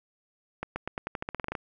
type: accelerating click train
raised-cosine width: 0.5 ms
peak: -17 dBFS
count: 14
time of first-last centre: 0.63-1.552 s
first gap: 130 ms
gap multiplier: 0.89
effects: none